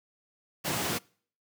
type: high-pass noise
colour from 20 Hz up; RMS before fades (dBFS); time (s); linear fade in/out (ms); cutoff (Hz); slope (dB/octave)
pink; -31; 0.64-0.99; 20; 110; 24
effects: noise-tail reverb RT60 0.5 s tail -25 dB re dry